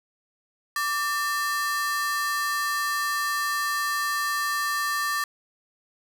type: ring-modulated tone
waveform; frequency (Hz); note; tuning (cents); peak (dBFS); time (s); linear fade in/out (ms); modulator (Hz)
45% pulse; 1480; F#6; 0; -21; 0.76-5.24; 2; 314
effects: none